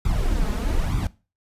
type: noise with flanger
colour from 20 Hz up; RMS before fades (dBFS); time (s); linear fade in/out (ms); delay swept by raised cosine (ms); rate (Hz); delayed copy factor
brown; -22; 0.05-1.07; 2; 0.83 to 4.83; 1.1; +0.8
effects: noise-tail reverb RT60 0.3 s tail -19 dB re dry + resampled to 32000 Hz